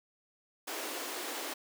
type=high-pass noise; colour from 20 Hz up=pink; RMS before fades=-39 dBFS; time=0.67-1.54 s; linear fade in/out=10 ms; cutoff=280 Hz; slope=48 dB/octave; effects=none